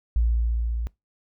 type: tone with level ramp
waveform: sine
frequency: 57.5 Hz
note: A#1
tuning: 23 cents flat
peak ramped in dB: -17 to -25 dBFS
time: 0.16-0.87 s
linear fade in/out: 0 ms
effects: noise-tail reverb RT60 0.2 s tail -23 dB re dry